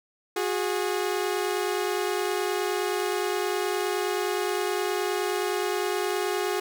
sawtooth tone pair together, 363.3 / 412.9 Hz, F#4 / G#4, -32 / -10 cents, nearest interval major second, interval 222 cents, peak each -24 dBFS, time 0.36-6.6 s, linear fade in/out 5 ms, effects 10-bit

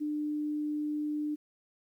sine tone, 299.3 Hz, D4, 33 cents sharp, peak -30 dBFS, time 0-1.36 s, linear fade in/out 20 ms, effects 11-bit

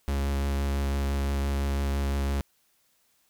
45% pulse tone with vibrato, 69.6 Hz, C#2, 8 cents sharp, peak -25 dBFS, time 0.08-2.41 s, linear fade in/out 0 ms, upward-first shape triangle, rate 5.9 Hz, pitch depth 13 cents each way, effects white hiss -68 dBFS RMS until 3.29 s

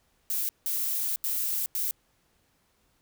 violet noise bursts at uneven times, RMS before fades -29 dBFS, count 4, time 0.3-0.49 / 0.66-1.16 / 1.24-1.66 / 1.75-1.91 s, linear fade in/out 0 ms, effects pink hiss -69 dBFS RMS until 3.01 s

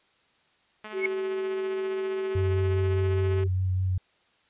5% pulse tone with tremolo, 214.1 Hz, A3, 47 cents flat, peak -26 dBFS, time 0.84-3.44 s, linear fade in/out 5 ms, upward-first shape sine, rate 15 Hz, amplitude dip 35%
sine tone with pitch glide, 381.8 to 384.9 Hz, G4 to G4, -46 to -32 cents, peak -27 dBFS, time 0.92-3.48 s, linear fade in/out 50 ms, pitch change +14 cents, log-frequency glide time 1.61-3.32 s
sine tone with exponential growth, 2194 Hz, C#7, 18 cents flat, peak -20 dBFS, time 0.96-1.06 s, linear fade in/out 5 ms, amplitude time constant 21 ms
sine tone with vibrato, 93 Hz, F#2, 9 cents sharp, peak -23 dBFS, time 2.35-3.98 s, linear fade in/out 5 ms, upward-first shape sine, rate 4.9 Hz, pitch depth 16 cents each way
effects white hiss -65 dBFS RMS until 4.49 s + resampled to 8000 Hz

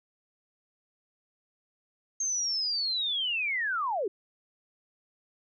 sine linear sweep, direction down, 6440 to 350 Hz, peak -27 dBFS, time 2.2-4.08 s, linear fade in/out 5 ms, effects none

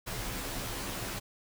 pink noise with comb filter, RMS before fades -37 dBFS, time 0.06-1.2 s, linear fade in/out 20 ms, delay 13 ms, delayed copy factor -0.95, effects none

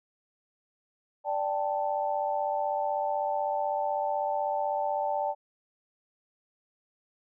sine chord, D suspended fourth, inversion none, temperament equal, 587.3 / 784 / 880 Hz, D5 / G5 / A5, 0 / 0 / 0 cents, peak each -31 dBFS, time 1.24-5.35 s, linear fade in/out 50 ms, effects none

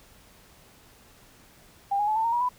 sine tone with pitch steps, 799 / 828.6 / 859.3 / 891.2 / 924.2 / 958.4 / 994 Hz, G5 / G#5 / A5 / A5 / A#5 / A#5 / B5, +33 / -4 / -41 / +22 / -15 / +48 / +11 cents, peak -22 dBFS, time 1.91-2.491 s, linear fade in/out 10 ms, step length 83 ms, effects pink hiss -55 dBFS RMS until 2.58 s

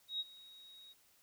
sine tone with ADSR envelope, 3789 Hz, A#7, 27 cents sharp, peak -34 dBFS, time 0.08-0.94 s, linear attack 120 ms, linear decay 33 ms, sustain -20 dB, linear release 25 ms, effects white hiss -69 dBFS RMS until 1.22 s

